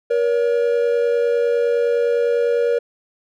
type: tone pair together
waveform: triangle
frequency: 475.1 / 565 Hz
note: A#4 / C#5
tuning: +33 / +33 cents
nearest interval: minor third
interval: 300 cents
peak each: -14 / -20 dBFS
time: 0.1-2.79 s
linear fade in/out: 10 ms
effects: none